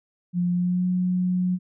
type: tone with pitch glide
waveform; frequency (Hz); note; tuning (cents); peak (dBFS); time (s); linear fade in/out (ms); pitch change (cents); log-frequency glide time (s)
sine; 176.7 to 181.56; F3 to F#3; +21 to -32; -20; 0.33-1.59; 50; +47; 0.52-0.86
effects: none